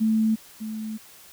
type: tone pair in turn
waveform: sine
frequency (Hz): 220 / 218.1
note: A3 / A3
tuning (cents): 0 / -15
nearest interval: unison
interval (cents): 15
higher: first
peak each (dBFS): -18 / -29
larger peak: first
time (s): 0-0.36 / 0.6-0.98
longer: second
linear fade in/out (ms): 20
effects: white hiss -49 dBFS RMS until 1.32 s